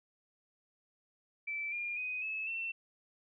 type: tone with pitch steps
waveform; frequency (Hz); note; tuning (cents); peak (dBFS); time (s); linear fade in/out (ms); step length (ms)
sine; 2323 / 2410 / 2501 / 2595 / 2693; D7 / D7 / D#7 / E7 / E7; -20 / +44 / +8 / -28 / +36; -35; 1.47-2.72; 10; 250
effects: none